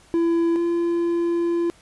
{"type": "tone pair in turn", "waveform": "triangle", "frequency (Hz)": [335.9, 341.4], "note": ["E4", "F4"], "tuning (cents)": [33, -39], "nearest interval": "unison", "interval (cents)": 28, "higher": "second", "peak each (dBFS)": [-15, -17], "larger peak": "first", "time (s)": [[0.14, 0.56], [0.56, 1.7]], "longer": "second", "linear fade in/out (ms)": 0, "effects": ["pink hiss -53 dBFS RMS until 1.81 s", "resampled to 24000 Hz"]}